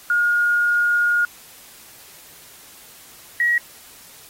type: tone pair in turn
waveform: sine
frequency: 1429 / 1907.5 Hz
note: F6 / A#6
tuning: +39 / +39 cents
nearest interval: perfect fourth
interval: 500 cents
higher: second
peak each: -15 dBFS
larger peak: neither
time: 0.1-1.25 / 3.4-3.58 s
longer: first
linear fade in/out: 2 ms
effects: white hiss -45 dBFS RMS until 4.29 s + AAC 48 kbps